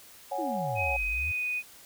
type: chord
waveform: sine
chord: C# suspended fourth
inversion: none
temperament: equal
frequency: 554.4 / 740 / 830.6 Hz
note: C#5 / F#5 / G#5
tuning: 0 / 0 / 0 cents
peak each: -34 dBFS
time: 0.31-0.97 s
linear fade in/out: 10 ms
type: exponential two-way sweep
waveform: sine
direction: down then up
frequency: 358.3 to 44.56 to 87.6 Hz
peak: -33 dBFS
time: 0.38-1.32 s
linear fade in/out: 10 ms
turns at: 1.05 s
type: tone with pitch glide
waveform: sine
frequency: 2523 to 2485 Hz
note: D#7 to D#7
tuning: +23 to -3 cents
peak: -28 dBFS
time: 0.75-1.63 s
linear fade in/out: 50 ms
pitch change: -26 cents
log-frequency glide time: 0.94-1.45 s
effects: white hiss -52 dBFS RMS until 1.85 s